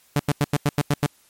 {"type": "tone bursts", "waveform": "sawtooth", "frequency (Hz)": 145.4, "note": "D3", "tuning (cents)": -17, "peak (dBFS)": -13, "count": 8, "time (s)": [0.16, 1.061], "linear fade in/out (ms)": 0, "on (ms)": 33, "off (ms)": 91, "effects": ["white hiss -58 dBFS RMS until 1.29 s", "MP3 64 kbps"]}